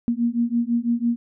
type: beating tone pair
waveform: sine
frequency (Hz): 233.1 / 239.1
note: A#3 / A#3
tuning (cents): 0 / +44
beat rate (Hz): 6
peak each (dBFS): -22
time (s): 0.08-1.16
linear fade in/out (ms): 0
effects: none